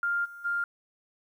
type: tone with level steps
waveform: sine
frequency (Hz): 1400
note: F6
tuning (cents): +4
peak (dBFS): -25 / -42 / -26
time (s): 0.03-0.64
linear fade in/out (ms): 2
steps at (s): 0.24 / 0.44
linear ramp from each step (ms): 20
effects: 10-bit